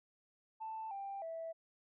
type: tone with pitch steps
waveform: sine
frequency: 883 / 790 / 656 Hz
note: A5 / G5 / E5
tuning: +6 / +13 / -9 cents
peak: -40 dBFS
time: 0.6-1.53 s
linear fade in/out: 20 ms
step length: 310 ms
effects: tanh soft clip ceiling -36 dBFS